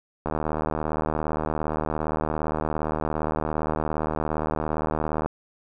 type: click train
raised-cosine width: 1 ms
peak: -12 dBFS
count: 388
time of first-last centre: 0.26-5.26 s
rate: 77.4 Hz
effects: none